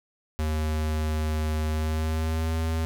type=tone with pitch glide; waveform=square; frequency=77.6 to 80.76 Hz; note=D#2 to E2; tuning=-4 to -35 cents; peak=-25 dBFS; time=0.39-2.85 s; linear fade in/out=0 ms; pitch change=+69 cents; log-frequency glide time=1.68-2.55 s; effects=none